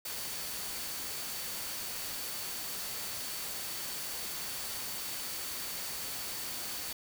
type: tone in noise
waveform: sine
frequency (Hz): 4507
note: C#8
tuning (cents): +28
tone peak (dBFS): -47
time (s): 0.05-6.93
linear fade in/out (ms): 5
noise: white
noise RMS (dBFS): -39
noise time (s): 0.05-6.93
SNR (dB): -11
effects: none